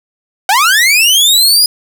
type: linear sweep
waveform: sawtooth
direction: up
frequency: 727 to 5000 Hz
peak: -3 dBFS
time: 0.49-1.66 s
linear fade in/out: 2 ms
effects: none